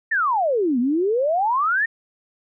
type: exponential two-way sweep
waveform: sine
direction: down then up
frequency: 1864.7 to 233.1 to 1864.7 Hz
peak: -17 dBFS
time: 0.11-1.86 s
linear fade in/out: 10 ms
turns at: 0.79 s
effects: none